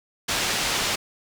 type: low-pass noise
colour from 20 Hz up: white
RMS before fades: -25 dBFS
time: 0.28-0.96 s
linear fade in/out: 10 ms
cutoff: 5400 Hz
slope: 12 dB/octave
effects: none